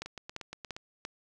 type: two click trains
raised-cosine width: 0.2 ms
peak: -24 / -20 dBFS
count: 7 / 4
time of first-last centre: 0.06-0.765 / 0.02-1.051 s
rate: 8.51 / 2.91 Hz
effects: none